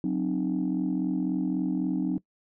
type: chord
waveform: sine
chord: C diminished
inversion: second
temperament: equal with one note detuned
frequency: 185 / 261.6 / 305.4 Hz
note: Gb3 / C4 / Eb4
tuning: 0 / 0 / -32 cents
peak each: -28 dBFS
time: 0.04-2.18 s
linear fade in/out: 2 ms
effects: noise-tail reverb RT60 0.1 s tail -21 dB re dry + tanh soft clip ceiling -19 dBFS